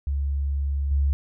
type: tone with level steps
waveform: sine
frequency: 70 Hz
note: C#2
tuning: 18 cents sharp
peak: -22 / -18 dBFS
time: 0.07-1.13 s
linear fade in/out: 0 ms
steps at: 0.91 s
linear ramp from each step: 5 ms
effects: none